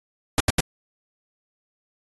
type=noise bursts; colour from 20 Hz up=pink; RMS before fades=-18 dBFS; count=3; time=0.38-0.605 s; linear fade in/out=2 ms; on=23 ms; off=78 ms; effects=AAC 32 kbps